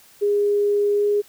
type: tone with pitch glide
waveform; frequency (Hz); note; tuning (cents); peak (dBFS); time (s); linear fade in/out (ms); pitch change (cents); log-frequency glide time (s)
sine; 409.8 to 412.4; G#4 to G#4; -23 to -12; -16; 0.21-1.22; 20; +11; 0.95-1.04
effects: white hiss -51 dBFS RMS until 1.28 s